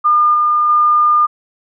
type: tone with level steps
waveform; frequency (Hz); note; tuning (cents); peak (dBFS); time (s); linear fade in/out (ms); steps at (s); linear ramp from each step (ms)
sine; 1209; D6; +50; -8 / -10 / -8; 0.04-1.27; 20; 0.34 / 0.69; 5
effects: none